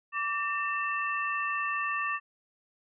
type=tone cluster; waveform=sine; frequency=1161 / 1806 / 2667 Hz; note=D6 / A6 / E7; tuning=-20 / +45 / +20 cents; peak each=-31 / -33 / -35 dBFS; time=0.12-2.2 s; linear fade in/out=50 ms; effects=none